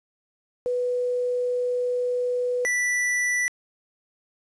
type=tone pair in turn; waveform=sine / square; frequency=493.9 / 1970.4 Hz; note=B4 / B6; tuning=0 / -5 cents; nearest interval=2 octaves; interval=2395 cents; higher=second; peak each=-22 dBFS; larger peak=neither; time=0.66-2.65 / 2.65-3.48 s; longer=first; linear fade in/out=0 ms; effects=resampled to 22050 Hz + 9-bit